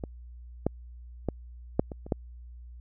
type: clicks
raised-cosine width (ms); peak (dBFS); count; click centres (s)
2; -20 / -11 / -14 / -8 / -24 / -28 / -12; 7; 0.038 / 0.666 / 1.287 / 1.795 / 1.918 / 2.065 / 2.122
effects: added 60 Hz sine -43 dBFS peak until 2.8 s